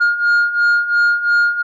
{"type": "beating tone pair", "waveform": "sine", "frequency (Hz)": [1418, 1420.9], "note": ["F6", "F6"], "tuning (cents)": [26, 29], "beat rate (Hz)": 2.9, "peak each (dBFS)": [-15, -11], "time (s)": [0, 1.63], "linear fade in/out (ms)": 20, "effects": ["tanh soft clip ceiling -9 dBFS"]}